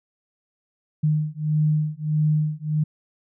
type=beating tone pair; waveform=sine; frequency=152.1 / 153.7 Hz; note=D#3 / D#3; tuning=-39 / -21 cents; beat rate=1.6 Hz; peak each=-22 dBFS; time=1.03-2.84 s; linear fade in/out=10 ms; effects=none